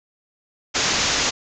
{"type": "low-pass noise", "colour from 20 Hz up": "white", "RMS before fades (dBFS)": -21, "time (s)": [0.74, 1.31], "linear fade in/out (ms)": 20, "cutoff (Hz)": 7000, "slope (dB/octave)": 96, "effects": []}